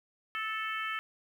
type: harmonic tone with a mistuned harmonic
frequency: 440 Hz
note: A4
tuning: in tune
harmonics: 3 / 4 / 5 / 6 / 7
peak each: -36 / -38 / -40 / -42 / -43 dBFS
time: 0.35-0.99 s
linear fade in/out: 0 ms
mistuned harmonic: 3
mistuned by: -18 cents
effects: 10-bit